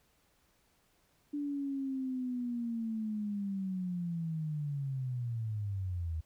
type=linear sweep; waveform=sine; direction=down; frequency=292.7 to 77.8 Hz; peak=-33 dBFS; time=1.33-6.21 s; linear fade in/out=10 ms; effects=pink hiss -71 dBFS RMS until 6.25 s